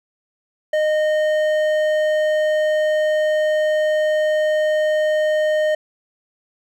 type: tone with hard clipping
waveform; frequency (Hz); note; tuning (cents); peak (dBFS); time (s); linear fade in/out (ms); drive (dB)
triangle; 615; D#5; -20; -17; 0.73-5.75; 5; 12
effects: none